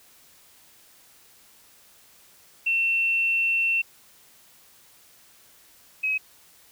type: tone pair in turn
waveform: sine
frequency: 2700 / 2548 Hz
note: E7 / D#7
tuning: +41 / +41 cents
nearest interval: minor second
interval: 100 cents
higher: first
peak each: -20 / -22 dBFS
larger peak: first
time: 2.66-3.82 / 6.03-6.18 s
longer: first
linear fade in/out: 10 ms
effects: white hiss -55 dBFS RMS until 6.71 s

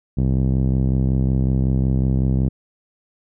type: tone with low-pass filter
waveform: 5% pulse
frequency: 65.41 Hz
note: C2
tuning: in tune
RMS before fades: -18 dBFS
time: 0.17-2.49 s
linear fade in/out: 10 ms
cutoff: 160 Hz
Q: 1.1
effects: none

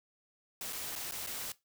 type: noise with dropouts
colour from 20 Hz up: white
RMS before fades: -40 dBFS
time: 0.61-1.52 s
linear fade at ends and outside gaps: 1 ms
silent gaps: 0.726-0.73 / 0.954-0.96 / 1.111-1.121 / 1.264-1.271 s
effects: noise-tail reverb RT60 0.2 s tail -18 dB re dry

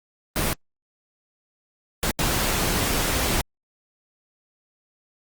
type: noise bursts at uneven times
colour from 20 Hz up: pink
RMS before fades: -23 dBFS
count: 3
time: 0.36-0.53 / 2.03-2.11 / 2.19-3.41 s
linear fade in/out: 0 ms
effects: Opus 32 kbps

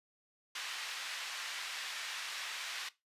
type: band-pass noise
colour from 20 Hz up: white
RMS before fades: -42 dBFS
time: 0.55-2.89 s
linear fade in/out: 5 ms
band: 1300 to 3700 Hz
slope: 12 dB/octave
effects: noise-tail reverb RT60 0.2 s tail -17 dB re dry + resampled to 32000 Hz

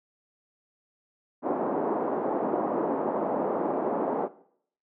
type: band-pass noise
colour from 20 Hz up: pink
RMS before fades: -28 dBFS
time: 1.42-4.29 s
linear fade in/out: 50 ms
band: 250 to 930 Hz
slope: 24 dB/octave
effects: noise-tail reverb RT60 0.6 s tail -17 dB re dry

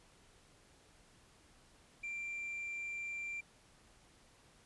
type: tone with tanh clipping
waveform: sine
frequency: 2363 Hz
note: D7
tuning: 10 cents sharp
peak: -40 dBFS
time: 2.03-3.41 s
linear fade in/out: 10 ms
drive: 1 dB
effects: pink hiss -65 dBFS RMS until 4.65 s + resampled to 24000 Hz

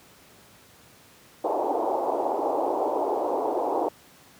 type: band-pass noise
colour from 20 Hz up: white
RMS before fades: -26 dBFS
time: 1.44-3.89 s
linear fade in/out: 5 ms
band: 300 to 910 Hz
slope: 48 dB/octave
effects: pink hiss -53 dBFS RMS until 4.39 s + high-pass 100 Hz 12 dB/octave

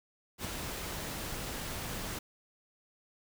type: noise with ADSR envelope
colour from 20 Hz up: pink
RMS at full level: -36 dBFS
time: 0.38-2.19 s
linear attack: 67 ms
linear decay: 8 ms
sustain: -3 dB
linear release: 6 ms
effects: none

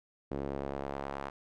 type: tone with band-pass filter sweep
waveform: sawtooth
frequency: 69.3 Hz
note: C#2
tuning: in tune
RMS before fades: -38 dBFS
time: 0.31-1.3 s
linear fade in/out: 5 ms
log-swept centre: 380 to 1000 Hz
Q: 1.2
effects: none

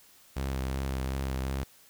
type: tone with vibrato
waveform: sawtooth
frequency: 66.4 Hz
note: C2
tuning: 26 cents sharp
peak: -26 dBFS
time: 0.36-1.64 s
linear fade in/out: 10 ms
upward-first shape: sine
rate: 2.7 Hz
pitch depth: 28 cents each way
effects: white hiss -58 dBFS RMS until 1.89 s

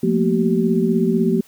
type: tone cluster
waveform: sine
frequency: 176.5 / 220.4 / 236.4 / 382.3 Hz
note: F3 / A3 / A#3 / G4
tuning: +19 / +3 / +24 / -43 cents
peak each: -20 dBFS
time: 0.03-1.41 s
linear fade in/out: 5 ms
effects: white hiss -51 dBFS RMS until 1.47 s

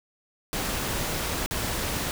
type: noise with dropouts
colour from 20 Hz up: pink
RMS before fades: -29 dBFS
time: 0.53-2.11 s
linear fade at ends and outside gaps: 0 ms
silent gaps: 1.461-1.51 s
effects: none

